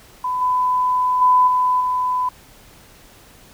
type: tone with level steps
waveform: sine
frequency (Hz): 1003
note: B5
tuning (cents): +26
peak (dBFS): -19 / -15 / -10 / -14 / -17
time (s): 0.24-2.29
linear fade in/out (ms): 5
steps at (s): 0.41 / 1.21 / 1.47 / 1.8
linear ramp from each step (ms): 10
effects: pink hiss -47 dBFS RMS until 3.53 s